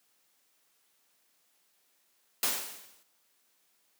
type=noise with exponential decay; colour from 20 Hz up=white; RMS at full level=-26 dBFS; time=2.43-3.03 s; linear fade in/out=2 ms; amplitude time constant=130 ms; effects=white hiss -71 dBFS RMS until 3.99 s + high-pass 200 Hz 12 dB/octave